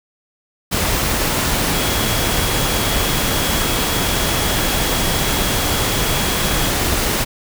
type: tone in noise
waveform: sine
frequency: 3322 Hz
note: G#7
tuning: in tune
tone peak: -28 dBFS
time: 1.73-6.71 s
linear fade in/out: 20 ms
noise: pink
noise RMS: -18 dBFS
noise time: 0.71-7.25 s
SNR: -13 dB
effects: none